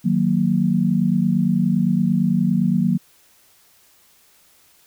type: chord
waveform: sine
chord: D# minor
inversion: none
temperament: equal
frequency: 155.56 / 185 / 233.1 Hz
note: D#3 / F#3 / A#3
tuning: 0 / 0 / 0 cents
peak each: -22 / -18 / -20 dBFS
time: 0.04-2.98 s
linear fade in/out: 20 ms
effects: white hiss -55 dBFS RMS until 4.86 s